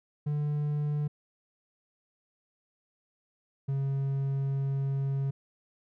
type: tone pair in turn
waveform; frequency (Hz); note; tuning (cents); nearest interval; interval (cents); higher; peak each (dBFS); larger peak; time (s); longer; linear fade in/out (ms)
triangle; 147.8 / 137.04; D3 / C#3; +11 / -19; minor second; 130; first; -25; neither; 0.26-1.08 / 3.68-5.31; second; 10
effects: none